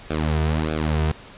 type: tone with flanger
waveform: sawtooth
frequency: 77.78 Hz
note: D#2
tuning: in tune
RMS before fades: -22 dBFS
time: 0.1-1.12 s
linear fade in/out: 5 ms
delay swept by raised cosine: 1 to 3.7 ms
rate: 1.6 Hz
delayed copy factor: -1
effects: pink hiss -43 dBFS RMS until 1.37 s + resampled to 8000 Hz